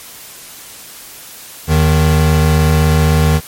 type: tone pair together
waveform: square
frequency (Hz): 79.69 / 155.56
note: D#2 / D#3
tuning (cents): +42 / 0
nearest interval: octave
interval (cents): 1158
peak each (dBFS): -12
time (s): 1.67-3.41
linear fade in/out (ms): 50
effects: white hiss -34 dBFS RMS until 3.47 s + MP3 64 kbps